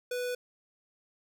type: tone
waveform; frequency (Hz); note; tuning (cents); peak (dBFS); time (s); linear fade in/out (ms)
square; 493.9; B4; 0; -32; 0.11-0.35; 5
effects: none